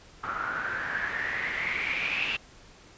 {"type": "noise with low-pass filter sweep", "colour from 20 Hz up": "white", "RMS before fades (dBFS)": -31, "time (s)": [0.23, 2.37], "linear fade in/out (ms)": 10, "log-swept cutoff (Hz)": [1300, 2700], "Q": 8.8, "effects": ["pink hiss -53 dBFS RMS until 2.97 s", "resampled to 16000 Hz"]}